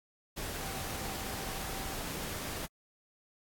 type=tone in noise; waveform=sine; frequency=774 Hz; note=G5; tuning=22 cents flat; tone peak=-48 dBFS; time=0.6-1.95 s; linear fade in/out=20 ms; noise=pink; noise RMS=-39 dBFS; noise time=0.36-2.67 s; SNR=-12 dB; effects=AAC 64 kbps